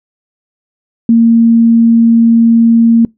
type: tone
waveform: sine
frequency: 230.2 Hz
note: A#3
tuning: 22 cents flat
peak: -3 dBFS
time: 1.09-3.05 s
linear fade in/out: 2 ms
effects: noise-tail reverb RT60 0.2 s tail -26 dB re dry